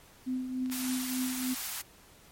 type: tone with tremolo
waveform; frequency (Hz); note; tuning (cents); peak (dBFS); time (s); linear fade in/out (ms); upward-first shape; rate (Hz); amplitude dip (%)
sine; 256.1; C4; -37; -28; 0.26-1.55; 20; triangle; 3.4; 60
type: clicks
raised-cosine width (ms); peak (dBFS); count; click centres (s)
0.2; -32 / -28; 2; 0.66 / 0.699
type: high-pass noise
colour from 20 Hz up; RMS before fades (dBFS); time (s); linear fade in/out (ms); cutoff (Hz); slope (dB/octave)
white; -37; 0.71-1.82; 10; 690; 48
effects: pink hiss -57 dBFS RMS until 2.31 s + MP3 64 kbps